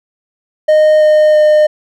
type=tone with pitch steps; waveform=triangle; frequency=616 / 612.1 / 608.2 Hz; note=D#5 / D#5 / D#5; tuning=-17 / -28 / -40 cents; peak=-3 dBFS; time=0.68-1.67 s; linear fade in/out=10 ms; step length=330 ms; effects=none